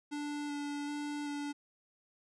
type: tone with vibrato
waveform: square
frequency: 291 Hz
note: D4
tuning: 16 cents flat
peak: -37 dBFS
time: 0.11-1.53 s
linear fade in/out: 20 ms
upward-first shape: square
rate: 1.3 Hz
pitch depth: 11 cents each way
effects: resampled to 22050 Hz